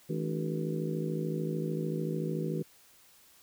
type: harmonic tone with a mistuned harmonic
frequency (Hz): 53.5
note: A1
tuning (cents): -48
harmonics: 3 / 4 / 5 / 6 / 7 / 8 / 9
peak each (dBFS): -33 / -39 / -40 / -45 / -37 / -45 / -41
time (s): 0.09-2.63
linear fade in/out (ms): 10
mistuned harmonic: 5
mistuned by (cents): +130
effects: white hiss -60 dBFS RMS until 3.42 s